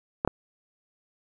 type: clicks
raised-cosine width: 1 ms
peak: -10 / -10 dBFS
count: 2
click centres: 0.249 / 0.276 s
effects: none